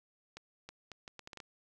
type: accelerating click train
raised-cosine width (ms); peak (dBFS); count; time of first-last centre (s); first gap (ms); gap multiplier
0.2; -29; 9; 0.37-1.402; 320; 0.71
effects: none